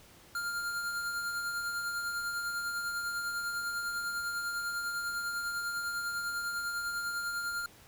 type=tone with tremolo; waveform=square; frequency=1400 Hz; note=F6; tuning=4 cents sharp; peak=-32 dBFS; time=0.35-7.66 s; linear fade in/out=2 ms; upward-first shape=triangle; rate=10 Hz; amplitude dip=40%; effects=pink hiss -57 dBFS RMS until 7.87 s